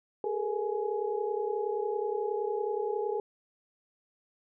sine tone cluster, 406.1 / 436.9 / 474 / 838 Hz, G#4 / A4 / A#4 / G#5, -39 / -12 / +29 / +15 cents, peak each -33 / -33 / -36 / -37 dBFS, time 0.24-3.2 s, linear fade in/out 2 ms, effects none

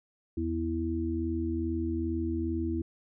harmonic tone, 82.41 Hz, E2, in tune, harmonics 1 / 3 / 4, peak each -33 / -35 / -31 dBFS, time 0.37-2.82 s, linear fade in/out 5 ms, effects none

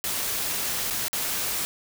white noise with dropouts, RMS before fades -28 dBFS, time 0.04-1.65 s, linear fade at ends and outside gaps 0 ms, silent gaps 0.901-0.907 / 1.082-1.13 s, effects none

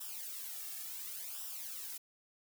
blue noise with flanger, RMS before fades -44 dBFS, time 0-1.98 s, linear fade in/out 10 ms, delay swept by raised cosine 0.45 to 2.05 ms, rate 0.7 Hz, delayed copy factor -0.7, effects none

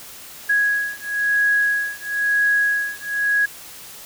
sine beating tone pair, 1661.2 / 1662.2 Hz, G#6 / G#6, 0 / +1 cents, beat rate 1 Hz, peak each -20 dBFS, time 0.49-3.46 s, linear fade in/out 10 ms, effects white hiss -39 dBFS RMS until 4.05 s

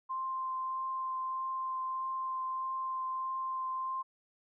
sine tone with vibrato, 1046.5 Hz, C6, in tune, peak -33 dBFS, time 0.09-4.03 s, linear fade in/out 20 ms, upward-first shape triangle, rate 1.6 Hz, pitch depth 9 cents each way, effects none

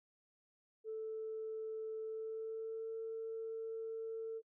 sine tone with pitch glide, 440 to 448.7 Hz, A4 to A4, 0 to +34 cents, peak -39 dBFS, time 0.84-4.42 s, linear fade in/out 50 ms, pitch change +34 cents, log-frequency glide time 2.01-2.93 s, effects noise-tail reverb RT60 0.1 s tail -26 dB re dry + tanh soft clip ceiling -35 dBFS

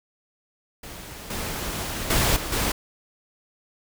pink noise with level steps, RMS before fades -39 / -30 / -21 / -31 / -24 dBFS, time 0.83-2.72 s, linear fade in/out 5 ms, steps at 1.3 / 2.1 / 2.36 / 2.52 s, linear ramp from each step 5 ms, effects none

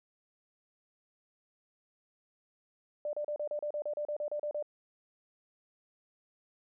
sine tone bursts, 593 Hz, D5, 17 cents sharp, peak -32 dBFS, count 14, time 3.05-4.626 s, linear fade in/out 2 ms, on 81 ms, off 34 ms, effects none

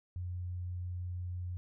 sine tone, 89.4 Hz, F2, 41 cents sharp, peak -36 dBFS, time 0.16-1.57 s, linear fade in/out 0 ms, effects none

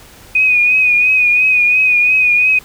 sine tone with vibrato, 2485 Hz, D#7, 3 cents flat, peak -8 dBFS, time 0.35-2.59 s, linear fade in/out 5 ms, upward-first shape triangle, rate 2.9 Hz, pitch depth 49 cents each way, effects pink hiss -40 dBFS RMS until 2.64 s

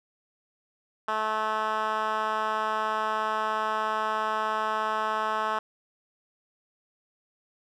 10% pulse tone with band-pass filter, 216.9 Hz, A3, 25 cents flat, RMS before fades -28 dBFS, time 1.08-5.59 s, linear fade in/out 5 ms, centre 1200 Hz, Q 1.6, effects none

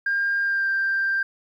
sine tone with pitch glide, 1605 to 1580.2 Hz, G6 to G6, +40 to +13 cents, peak -19 dBFS, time 0.06-1.23 s, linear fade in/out 5 ms, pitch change -27 cents, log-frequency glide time 0.41-0.69 s, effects tanh soft clip ceiling -16 dBFS + 10-bit

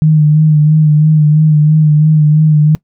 sine tone with vibrato, 153.1 Hz, D#3, 28 cents flat, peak -4 dBFS, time 0.02-2.75 s, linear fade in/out 0 ms, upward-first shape sine, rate 3 Hz, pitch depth 36 cents each way, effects noise-tail reverb RT60 0.1 s tail -22 dB re dry

